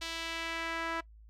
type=tone with band-pass filter sweep; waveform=sawtooth; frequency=330 Hz; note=E4; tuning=2 cents sharp; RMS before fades=-37 dBFS; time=0.01-1.01 s; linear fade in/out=10 ms; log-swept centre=3900 to 1400 Hz; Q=1.3; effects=noise-tail reverb RT60 0.1 s tail -21 dB re dry + added 54 Hz sine -52 dBFS peak until 1.29 s